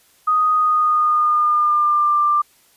sine tone with pitch glide, 1245 to 1186 Hz, D#6 to D6, +1 to +17 cents, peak -13 dBFS, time 0.27-2.42 s, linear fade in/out 10 ms, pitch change -84 cents, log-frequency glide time 0.54-2.18 s, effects white hiss -55 dBFS RMS until 2.76 s + resampled to 32000 Hz

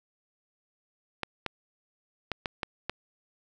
clicks, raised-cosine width 0.3 ms, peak -14 dBFS, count 6, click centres 1.233 / 1.463 / 2.317 / 2.458 / 2.632 / 2.896 s, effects none

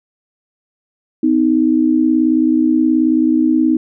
sine tone pair together, 254.8 / 313.5 Hz, C4 / D#4, -46 / +13 cents, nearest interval major third, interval 359 cents, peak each -14 / -12 dBFS, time 1.23-3.77 s, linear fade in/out 5 ms, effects none

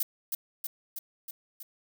violet noise with echo, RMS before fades -28 dBFS, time 0-0.03 s, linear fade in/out 5 ms, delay 320 ms, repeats 5, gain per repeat -3 dB, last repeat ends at 1.63 s, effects none

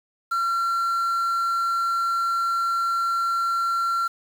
triangle tone with quantisation, 1365 Hz, F6, 40 cents flat, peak -19 dBFS, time 0.31-4.08 s, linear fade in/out 10 ms, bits 7, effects none

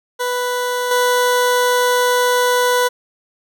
20% pulse tone with level steps, 493.9 Hz, B4, in tune, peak -13 / -8 dBFS, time 0.19-2.89 s, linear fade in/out 20 ms, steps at 0.91 s, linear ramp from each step 2 ms, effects none

